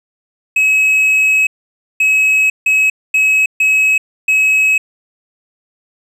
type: tone bursts at uneven times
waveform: triangle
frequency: 2562 Hz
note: E7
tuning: 50 cents flat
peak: -7 dBFS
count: 6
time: 0.56-1.47 / 2-2.5 / 2.66-2.9 / 3.14-3.46 / 3.6-3.98 / 4.28-4.78 s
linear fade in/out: 5 ms
effects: resampled to 32000 Hz